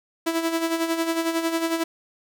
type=tone with tremolo; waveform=sawtooth; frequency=329.6 Hz; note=E4; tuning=in tune; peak=-16 dBFS; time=0.26-1.84 s; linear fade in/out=10 ms; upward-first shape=sine; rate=11 Hz; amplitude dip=60%; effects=none